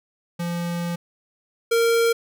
square tone pair in turn, 172.2 / 462.4 Hz, F3 / A#4, -24 / -14 cents, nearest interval octave + perfect fourth, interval 1710 cents, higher second, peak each -25 / -17 dBFS, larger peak second, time 0.39-0.96 / 1.71-2.13 s, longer first, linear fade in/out 10 ms, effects none

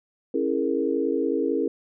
sine chord, A# half-diminished seventh, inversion first, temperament equal with one note detuned, 273.5 / 329.6 / 415.3 / 466.2 Hz, C#4 / E4 / G#4 / A#4, -23 / 0 / 0 / 0 cents, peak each -27 dBFS, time 0.34-1.68 s, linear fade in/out 5 ms, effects none

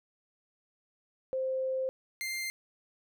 sine / sawtooth tone pair in turn, 523.3 / 2098 Hz, C5 / C7, 0 / +4 cents, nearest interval 2 octaves, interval 2404 cents, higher second, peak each -29 / -30 dBFS, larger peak first, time 1.33-1.89 / 2.21-2.5 s, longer first, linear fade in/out 0 ms, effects none

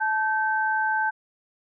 sine tone pair together, 871 / 1551 Hz, A5 / G6, -18 / -19 cents, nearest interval minor seventh, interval 999 cents, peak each -24 dBFS, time 0-1.11 s, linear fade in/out 20 ms, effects none

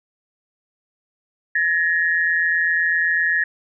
sine tone pair together, 1700 / 1867.8 Hz, G#6 / A#6, +40 / +3 cents, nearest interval major second, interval 163 cents, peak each -19 dBFS, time 1.55-3.44 s, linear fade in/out 5 ms, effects none

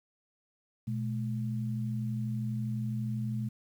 sine tone pair together, 121.3 / 213.5 Hz, B2 / G#3, -31 / +48 cents, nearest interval minor seventh, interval 979 cents, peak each -32 / -35 dBFS, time 0.87-3.49 s, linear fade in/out 10 ms, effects 10-bit

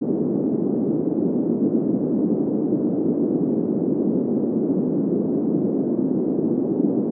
white band-pass noise, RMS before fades -21 dBFS, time 0.01-7.11 s, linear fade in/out 20 ms, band 200 to 340 Hz, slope 24 dB/octave, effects none

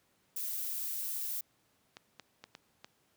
violet noise, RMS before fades -37 dBFS, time 0.36-1.41 s, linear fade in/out 5 ms
clicks, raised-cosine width 0.2 ms, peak -29 dBFS, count 5, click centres 1.969 / 2.197 / 2.44 / 2.551 / 2.845 s
effects pink hiss -72 dBFS RMS until 3.16 s + high-pass 100 Hz 12 dB/octave

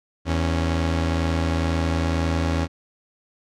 sawtooth tone pair together, 82.09 / 276.1 Hz, E2 / C#4, -7 / -7 cents, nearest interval octave + major sixth, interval 2100 cents, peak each -17 / -23 dBFS, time 0.25-2.68 s, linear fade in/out 50 ms, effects low-pass 6000 Hz 12 dB/octave

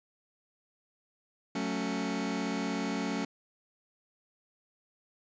sawtooth chord, F# minor, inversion none, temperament just, 185 / 222 / 277.5 Hz, F#3 / A3 / C#4, 0 / +16 / +2 cents, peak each -32 / -31 / -30 dBFS, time 1.55-3.25 s, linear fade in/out 5 ms, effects resampled to 16000 Hz

